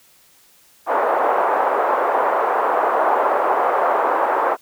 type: band-pass noise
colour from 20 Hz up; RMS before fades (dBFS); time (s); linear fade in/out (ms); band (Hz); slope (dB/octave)
white; -18; 0.86-4.57; 50; 450 to 1100; 24
effects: white hiss -53 dBFS RMS until 4.61 s